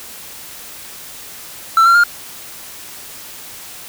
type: tone with pitch steps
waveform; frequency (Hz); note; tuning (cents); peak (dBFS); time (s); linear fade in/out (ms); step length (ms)
triangle; 1337 / 1373 / 1410; E6 / F6 / F6; +24 / -30 / +16; -5; 1.77-2.037; 2; 89
effects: white hiss -34 dBFS RMS until 3.88 s